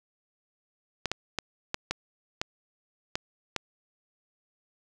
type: clicks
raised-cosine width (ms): 0.2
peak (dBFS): -11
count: 8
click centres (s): 1.057 / 1.116 / 1.387 / 1.744 / 1.91 / 2.415 / 3.155 / 3.563
effects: none